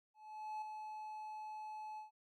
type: tone with ADSR envelope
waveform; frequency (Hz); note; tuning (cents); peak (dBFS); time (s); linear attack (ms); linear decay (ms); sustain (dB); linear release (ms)
triangle; 859; A5; -42; -38; 0.14-2.11; 480; 3; -5; 130
effects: none